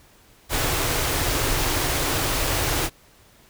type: band-stop noise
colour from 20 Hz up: pink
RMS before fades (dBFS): -23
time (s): 0.49-2.9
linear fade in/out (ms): 50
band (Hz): 160 to 250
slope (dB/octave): 96
effects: pink hiss -54 dBFS RMS until 3.49 s